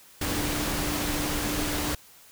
sine tone in noise, 297.1 Hz, D4, 20 cents sharp, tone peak -33 dBFS, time 0.21-1.95 s, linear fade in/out 5 ms, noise pink, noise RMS -29 dBFS, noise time 0.21-1.95 s, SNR -7 dB, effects white hiss -53 dBFS RMS until 2.31 s

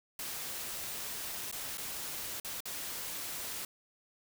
white noise with dropouts, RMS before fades -40 dBFS, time 0.19-3.65 s, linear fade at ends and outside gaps 2 ms, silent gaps 1.514-1.525 / 1.773-1.78 / 2.4-2.447 / 2.605-2.655 s, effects none

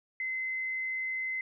sine tone, 2054 Hz, C7, 33 cents flat, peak -31 dBFS, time 0.2-1.41 s, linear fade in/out 2 ms, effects none

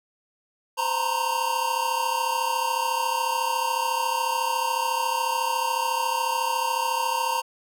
square tone cluster, 516 / 915 / 949 / 1054 Hz, C5 / A#5 / A#5 / C6, -24 / -32 / +31 / +12 cents, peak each -35 / -27 / -28 / -33 dBFS, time 0.77-7.42 s, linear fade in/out 20 ms, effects none

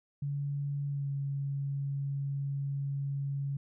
sine tone with pitch glide, 142.1 to 139.5 Hz, C#3 to C#3, +43 to +11 cents, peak -31 dBFS, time 0.22-3.57 s, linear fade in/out 5 ms, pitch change -32 cents, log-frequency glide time 0.88-1.09 s, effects none

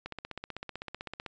click train, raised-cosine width 0.3 ms, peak -22 dBFS, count 20, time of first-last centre 0.06-1.263 s, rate 15.8 Hz, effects resampled to 16000 Hz

